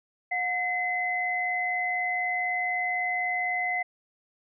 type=tone pair together; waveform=sine; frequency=723.3 / 2041 Hz; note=F#5 / C7; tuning=-39 / -44 cents; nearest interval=octave + tritone; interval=1795 cents; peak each=-30 / -27 dBFS; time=0.31-3.83 s; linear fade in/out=10 ms; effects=none